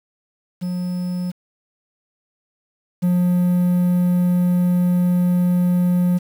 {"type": "tone pair in turn", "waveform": "triangle", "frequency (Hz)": [179.5, 178.26], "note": ["F3", "F3"], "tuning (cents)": [48, 36], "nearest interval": "unison", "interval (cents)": 12, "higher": "first", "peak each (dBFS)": [-19, -12], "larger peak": "second", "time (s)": [[0.61, 1.32], [3.02, 6.19]], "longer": "second", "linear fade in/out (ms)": 20, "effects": ["7-bit"]}